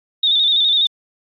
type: tone with vibrato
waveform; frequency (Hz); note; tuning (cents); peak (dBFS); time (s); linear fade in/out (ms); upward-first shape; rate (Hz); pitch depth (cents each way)
sine; 3632; A#7; -46; -12; 0.23-0.87; 5; square; 12; 47
effects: AAC 48 kbps

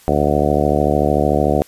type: harmonic tone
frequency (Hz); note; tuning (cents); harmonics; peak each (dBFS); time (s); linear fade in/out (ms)
73.42; D2; 0; 1 / 2 / 3 / 4 / 5 / 6 / 7 / 8 / 9 / 10; -22 / -22 / -22 / -22 / -22 / -22 / -22 / -22 / -22 / -22; 0.08-1.62; 0
effects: white hiss -47 dBFS RMS until 1.67 s + resampled to 32000 Hz

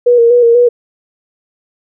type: tone with vibrato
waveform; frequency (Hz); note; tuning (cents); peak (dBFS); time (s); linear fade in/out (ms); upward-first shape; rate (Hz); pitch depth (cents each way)
sine; 475.8; A#4; +35; -4; 0.06-0.69; 10; square; 4.1; 35
effects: none

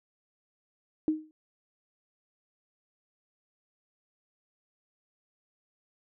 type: tone with exponential decay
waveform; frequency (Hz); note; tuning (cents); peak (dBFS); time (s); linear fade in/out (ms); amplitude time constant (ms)
sine; 311.1; D#4; 0; -20; 1.08-1.31; 1; 48
effects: none

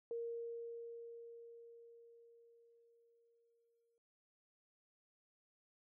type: tone with exponential decay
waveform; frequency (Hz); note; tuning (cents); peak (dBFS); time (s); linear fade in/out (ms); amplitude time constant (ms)
sine; 466.2; A#4; 0; -39; 0.11-3.98; 1; 840
effects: none

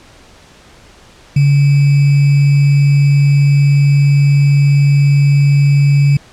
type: tone with sample-and-hold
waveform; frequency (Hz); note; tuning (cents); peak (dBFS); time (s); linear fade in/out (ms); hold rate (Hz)
sine; 141.5; C#3; +36; -6; 1.36-6.17; 5; 2450
effects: pink hiss -42 dBFS RMS until 6.32 s + low-pass 7000 Hz 12 dB/octave

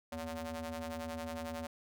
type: ring-modulated tone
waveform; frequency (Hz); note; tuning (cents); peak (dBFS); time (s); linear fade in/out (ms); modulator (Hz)
sawtooth; 163.8; E3; -11; -32; 0.12-1.67; 5; 404
effects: none

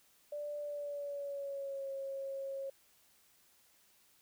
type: tone with pitch glide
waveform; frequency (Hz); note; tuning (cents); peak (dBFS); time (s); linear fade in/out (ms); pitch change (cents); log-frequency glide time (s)
sine; 587.3 to 544.8; D5 to C#5; 0 to -30; -38; 0.32-2.7; 5; -130; 0.59-1.89
effects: white hiss -68 dBFS RMS until 4.21 s

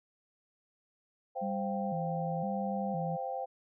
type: chord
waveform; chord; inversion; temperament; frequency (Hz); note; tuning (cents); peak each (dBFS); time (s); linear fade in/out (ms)
sine; C suspended fourth; none; equal with one note detuned; 523.3 / 692.8 / 784; C5 / F5 / G5; 0 / -14 / 0; -38 / -40 / -37; 1.35-3.46; 20
type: tone with vibrato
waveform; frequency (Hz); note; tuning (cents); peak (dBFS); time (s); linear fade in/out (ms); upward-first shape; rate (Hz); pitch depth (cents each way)
sine; 180.4; F#3; -44; -34; 1.41-3.17; 20; square; 0.98; 160
effects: none

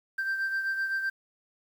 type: beating tone pair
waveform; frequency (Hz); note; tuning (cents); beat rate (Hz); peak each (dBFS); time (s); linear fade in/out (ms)
sine; 1568 / 1575.8; G6 / G6; 0 / +9; 7.8; -26 / -34; 0.18-1.1; 10
effects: tanh soft clip ceiling -25 dBFS + 9-bit

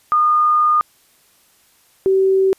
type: tone pair in turn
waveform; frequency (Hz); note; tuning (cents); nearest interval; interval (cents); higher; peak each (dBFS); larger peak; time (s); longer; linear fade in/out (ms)
sine; 1221 / 383.4; D#6 / G4; -33 / -38; octave + minor sixth; 2005; first; -11; neither; 0.12-0.81 / 2.06-2.53; first; 0
effects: white hiss -55 dBFS RMS until 2.58 s + resampled to 32000 Hz

